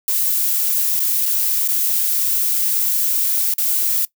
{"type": "noise with dropouts", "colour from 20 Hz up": "violet", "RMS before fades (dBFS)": -18, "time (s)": [0.08, 4.05], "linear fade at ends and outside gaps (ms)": 1, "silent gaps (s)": [[0.995, 1.002], [1.257, 1.261], [1.676, 1.687], [3.538, 3.581]], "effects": ["noise-tail reverb RT60 0.1 s tail -21 dB re dry"]}